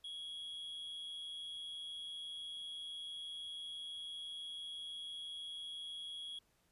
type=tone with amplitude modulation; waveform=triangle; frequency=3322 Hz; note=G#7; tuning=in tune; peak=-40 dBFS; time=0.04-6.39 s; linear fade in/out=5 ms; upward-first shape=sine; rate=160 Hz; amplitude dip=50%; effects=pink hiss -75 dBFS RMS until 6.71 s + resampled to 32000 Hz